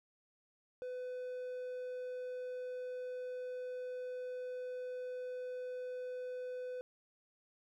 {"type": "tone", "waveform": "triangle", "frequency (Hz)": 502, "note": "B4", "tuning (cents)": 28, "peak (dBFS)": -38, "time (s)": [0.82, 6.81], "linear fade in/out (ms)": 0, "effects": []}